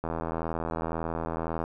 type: click train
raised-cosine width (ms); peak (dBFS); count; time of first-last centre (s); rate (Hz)
1; -17; 132; 0.04-1.64; 81.9
effects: none